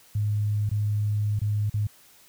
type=tone with dropouts; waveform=sine; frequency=104.6 Hz; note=G#2; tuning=13 cents sharp; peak=-22 dBFS; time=0.15-1.87 s; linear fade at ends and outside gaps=5 ms; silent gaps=0.693-0.713 / 1.392-1.415 / 1.698-1.74 s; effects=white hiss -55 dBFS RMS until 2.28 s